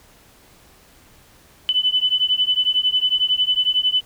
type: beating tone pair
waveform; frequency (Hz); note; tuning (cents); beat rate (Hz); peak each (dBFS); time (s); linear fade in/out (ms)
sine; 2999 / 3010; F#7 / F#7; +23 / +29; 11; -19; 1.69-4.01; 0
effects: pink hiss -51 dBFS RMS until 4.05 s